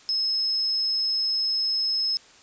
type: tone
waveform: sine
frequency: 5180 Hz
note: E8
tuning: 31 cents flat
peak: -22 dBFS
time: 0.09-2.17 s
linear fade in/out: 0 ms
effects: white hiss -52 dBFS RMS until 2.42 s + resampled to 16000 Hz